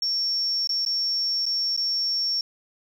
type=tone with dropouts; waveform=sine; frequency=5480 Hz; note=F8; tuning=34 cents flat; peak=-22 dBFS; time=0.02-2.41 s; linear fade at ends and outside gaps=2 ms; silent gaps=0.673-0.692 / 0.851-0.862 / 1.456-1.463 / 1.765-1.775 s; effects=8-bit